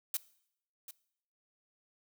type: noise with echo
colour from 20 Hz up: blue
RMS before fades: -33 dBFS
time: 0.14-0.17 s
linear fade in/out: 2 ms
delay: 740 ms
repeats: 1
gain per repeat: -14 dB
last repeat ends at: 0.91 s
effects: noise-tail reverb RT60 0.7 s tail -20 dB re dry